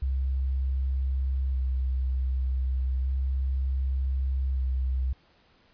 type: tone with vibrato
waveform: sine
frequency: 65.4 Hz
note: C2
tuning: in tune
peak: -24 dBFS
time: 0.02-5.13 s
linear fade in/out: 5 ms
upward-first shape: square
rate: 0.33 Hz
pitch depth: 19 cents each way
effects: pink hiss -62 dBFS RMS until 5.73 s + resampled to 11025 Hz